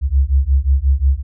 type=beating tone pair; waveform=sine; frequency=65.41 / 71.01 Hz; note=C2 / C#2; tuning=0 / +42 cents; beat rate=5.6 Hz; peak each=-14 dBFS; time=0.01-1.23 s; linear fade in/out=50 ms; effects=none